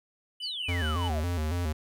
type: tone with tremolo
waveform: triangle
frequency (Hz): 2983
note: F#7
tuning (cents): +13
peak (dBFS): -33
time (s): 0.4-1.08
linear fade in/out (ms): 5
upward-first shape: sine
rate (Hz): 4.8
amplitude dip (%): 70
type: exponential sweep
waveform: sine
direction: down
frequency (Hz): 5000 to 581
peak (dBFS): -33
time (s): 0.42-1.21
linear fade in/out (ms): 20
type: tone with vibrato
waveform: square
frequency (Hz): 82.41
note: E2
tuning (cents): 0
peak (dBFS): -28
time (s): 0.68-1.73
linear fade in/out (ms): 10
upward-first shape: square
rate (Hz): 3.6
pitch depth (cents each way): 110
effects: none